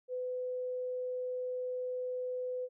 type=tone; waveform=sine; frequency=503 Hz; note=B4; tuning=32 cents sharp; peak=-34 dBFS; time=0.08-2.69 s; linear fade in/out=50 ms; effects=none